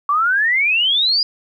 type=exponential sweep; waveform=sine; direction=up; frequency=1127 to 4949 Hz; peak=-13 dBFS; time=0.09-1.23 s; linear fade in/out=2 ms; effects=9-bit